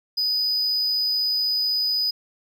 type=tone; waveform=triangle; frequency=4978 Hz; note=D#8; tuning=in tune; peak=-19 dBFS; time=0.17-2.11 s; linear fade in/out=10 ms; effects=none